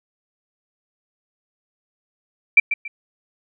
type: tone with echo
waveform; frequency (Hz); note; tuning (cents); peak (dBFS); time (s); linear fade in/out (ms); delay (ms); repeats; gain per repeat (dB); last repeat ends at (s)
sine; 2344; D7; -4; -6; 2.57-2.6; 5; 140; 2; -11; 2.88
effects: none